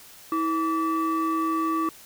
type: tone pair together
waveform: sine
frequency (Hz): 323.3 / 1153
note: E4 / D6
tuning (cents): -34 / -32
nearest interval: octave + minor seventh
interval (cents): 2202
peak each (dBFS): -23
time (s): 0.32-1.89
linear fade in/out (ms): 2
effects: tanh soft clip ceiling -19 dBFS + white hiss -48 dBFS RMS until 2.05 s